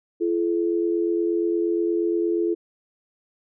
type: tone pair together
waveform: sine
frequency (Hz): 340.6 / 429.1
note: F4 / A4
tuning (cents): -43 / -43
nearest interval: major third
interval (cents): 400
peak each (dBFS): -21 / -25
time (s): 0.2-2.55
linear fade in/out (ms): 20
effects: none